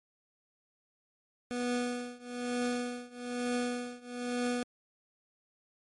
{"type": "tone with tremolo", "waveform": "25% pulse", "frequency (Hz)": 244.8, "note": "B3", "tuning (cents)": -15, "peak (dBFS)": -25, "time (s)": [1.51, 4.63], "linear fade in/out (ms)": 0, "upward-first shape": "triangle", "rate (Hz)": 1.1, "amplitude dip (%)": 95, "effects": ["MP3 48 kbps"]}